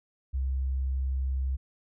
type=tone; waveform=sine; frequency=66 Hz; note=C2; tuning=16 cents sharp; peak=-26 dBFS; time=0.33-1.57 s; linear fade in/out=20 ms; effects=none